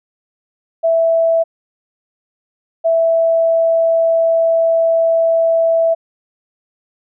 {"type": "tone pair in turn", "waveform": "sine", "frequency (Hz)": [659.3, 659.3], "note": ["E5", "E5"], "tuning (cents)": [0, 0], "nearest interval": "unison", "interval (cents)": 0, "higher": "neither", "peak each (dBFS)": -10, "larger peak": "neither", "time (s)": [[0.83, 1.44], [2.84, 5.95]], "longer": "second", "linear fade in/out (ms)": 20, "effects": []}